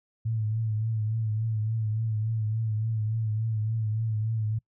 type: tone with vibrato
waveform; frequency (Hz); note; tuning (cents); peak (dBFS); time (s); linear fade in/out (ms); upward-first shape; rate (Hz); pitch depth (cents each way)
sine; 110; A2; 0; -25; 0.25-4.59; 10; triangle; 3.5; 60
effects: noise-tail reverb RT60 0.1 s tail -26 dB re dry